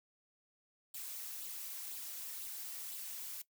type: noise with flanger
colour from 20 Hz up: blue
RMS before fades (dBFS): -45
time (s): 0.94-3.42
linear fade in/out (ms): 5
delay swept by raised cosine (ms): 0.24 to 3.84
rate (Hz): 2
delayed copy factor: +0.5
effects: noise-tail reverb RT60 0.1 s tail -18 dB re dry